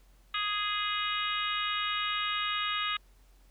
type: harmonic tone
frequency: 415.3 Hz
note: G#4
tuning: in tune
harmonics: 3 / 4 / 5 / 6 / 7 / 8 / 9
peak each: -33 / -39 / -38 / -39 / -36 / -42 / -37 dBFS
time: 0.34-2.97 s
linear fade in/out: 5 ms
effects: added 45 Hz sine -57 dBFS peak until 3.5 s + pink hiss -67 dBFS RMS until 3.5 s